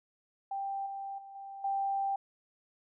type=tone with level steps; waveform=sine; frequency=787 Hz; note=G5; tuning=7 cents sharp; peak=-33 / -37 / -46 / -42 / -29 dBFS; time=0.51-2.16 s; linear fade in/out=5 ms; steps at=0.86 / 1.18 / 1.35 / 1.64 s; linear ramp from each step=5 ms; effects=none